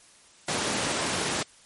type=high-pass noise; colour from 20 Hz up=pink; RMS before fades=-28 dBFS; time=0.48-1.43 s; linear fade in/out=5 ms; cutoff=170 Hz; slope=12 dB/octave; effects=white hiss -55 dBFS RMS until 1.65 s + MP3 48 kbps